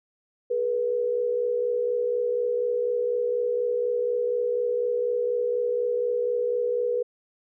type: tone pair together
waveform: sine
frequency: 421.5 / 485.6 Hz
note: G#4 / B4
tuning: +26 / -29 cents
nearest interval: major second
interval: 245 cents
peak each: -30 / -23 dBFS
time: 0.5-7.03 s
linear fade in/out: 10 ms
effects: none